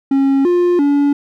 triangle tone with pitch steps, 272.9 / 353 / 285.5 Hz, C#4 / F4 / D4, -27 / +19 / -49 cents, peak -8 dBFS, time 0.11-1.13 s, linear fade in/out 5 ms, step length 340 ms, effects none

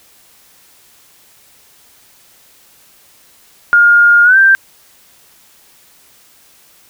sine tone with pitch glide, 1417 to 1572.3 Hz, F6 to G6, +25 to +5 cents, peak -4 dBFS, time 3.73-4.55 s, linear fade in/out 0 ms, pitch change +180 cents, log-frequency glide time 4.24-4.37 s, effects white hiss -47 dBFS RMS until 6.89 s

